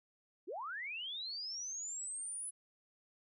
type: linear sweep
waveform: sine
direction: up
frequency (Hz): 289.3 to 10150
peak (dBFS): -40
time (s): 0.47-2.51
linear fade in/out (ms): 20
effects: none